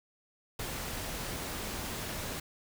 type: noise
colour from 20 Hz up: pink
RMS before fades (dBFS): -38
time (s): 0.59-2.4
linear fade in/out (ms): 5
effects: none